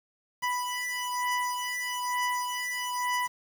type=beating tone pair; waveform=25% pulse; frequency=987.8 / 988.9 Hz; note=B5 / B5; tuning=0 / +2 cents; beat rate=1.1 Hz; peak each=-28 dBFS; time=0.42-3.28 s; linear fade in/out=20 ms; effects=8-bit